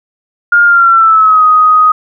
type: tone with pitch glide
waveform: sine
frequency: 1413 to 1251.6 Hz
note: F6 to D#6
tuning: +20 to +10 cents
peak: -3 dBFS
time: 0.52-1.92 s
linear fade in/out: 5 ms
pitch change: -210 cents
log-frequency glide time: 0.65-1.44 s
effects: none